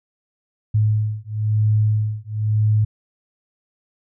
sine beating tone pair, 106.7 / 107.7 Hz, G#2 / A2, +47 / -37 cents, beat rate 1 Hz, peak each -19 dBFS, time 0.74-2.85 s, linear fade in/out 10 ms, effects none

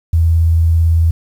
sine tone with vibrato, 82.41 Hz, E2, in tune, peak -8 dBFS, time 0.13-1.11 s, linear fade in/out 5 ms, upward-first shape sine, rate 18 Hz, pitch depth 18 cents each way, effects 7-bit

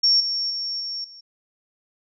sine tone with level steps, 5490 Hz, F8, 31 cents flat, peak -14 / -22 / -25 / -27 / -41 dBFS, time 0.03-1.21 s, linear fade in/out 10 ms, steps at 0.2 / 0.5 / 0.8 / 1.04 s, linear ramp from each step 5 ms, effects none

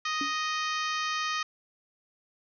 harmonic tone, 622.3 Hz, D#5, in tune, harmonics 2 / 3 / 4 / 5 / 6 / 7 / 8 / 9 / 10, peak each -31 / -35 / -37 / -39 / -41 / -42 / -43 / -44 / -45 dBFS, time 0.05-1.43 s, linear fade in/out 5 ms
sine tone with exponential decay, 283.5 Hz, C#4, 39 cents sharp, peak -29 dBFS, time 0.21-0.37 s, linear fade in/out 2 ms, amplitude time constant 34 ms
effects none

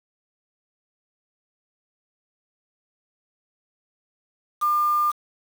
sine tone with quantisation, 1200 Hz, D6, 37 cents sharp, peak -18 dBFS, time 4.61-5.12 s, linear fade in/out 20 ms, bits 6, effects none

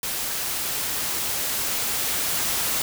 white noise with level ramp, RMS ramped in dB -28 to -24 dBFS, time 0.03-2.82 s, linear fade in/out 2 ms, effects none

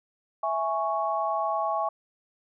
sine chord, C# minor, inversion first, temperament equal, 659.3 / 830.6 / 1108.7 Hz, E5 / G#5 / C#6, 0 / 0 / 0 cents, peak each -29 dBFS, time 0.43-1.89 s, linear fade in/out 5 ms, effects none

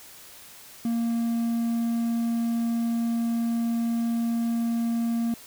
triangle tone, 232.1 Hz, A#3, 7 cents flat, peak -21 dBFS, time 0.85-5.34 s, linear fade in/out 2 ms, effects white hiss -47 dBFS RMS until 5.46 s

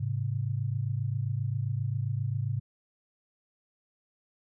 sine tone pair together, 106.3 / 133.83 Hz, G#2 / C3, +41 / +39 cents, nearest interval major third, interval 398 cents, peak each -30 / -31 dBFS, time 0-2.6 s, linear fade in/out 10 ms, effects none

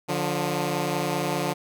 10% pulse tone pair together, 146.7 / 177.16 Hz, D3 / F3, -2 / +25 cents, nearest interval minor third, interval 327 cents, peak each -19 dBFS, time 0.08-1.54 s, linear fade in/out 20 ms, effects none

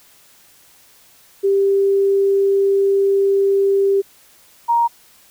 sine tone pair in turn, 394.2 / 937.6 Hz, G4 / A#5, +10 / +10 cents, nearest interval octave + minor third, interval 1500 cents, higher second, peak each -12 dBFS, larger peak neither, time 1.43-4.02 / 4.68-4.88 s, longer first, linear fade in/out 20 ms, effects white hiss -50 dBFS RMS until 5.3 s

